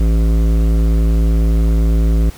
sine tone with hard clipping, 55 Hz, A1, in tune, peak -12 dBFS, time 0-2.3 s, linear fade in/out 5 ms, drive 14 dB, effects pink hiss -39 dBFS RMS until 2.37 s

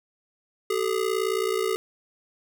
square ring-modulated tone, 411.4 Hz, G#4, 16 cents flat, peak -21 dBFS, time 0.7-1.76 s, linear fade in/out 0 ms, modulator 29.4 Hz, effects none

